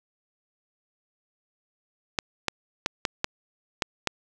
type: clicks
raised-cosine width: 0.2 ms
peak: -6 dBFS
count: 7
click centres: 2.188 / 2.483 / 2.861 / 3.052 / 3.244 / 3.822 / 4.073 s
effects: none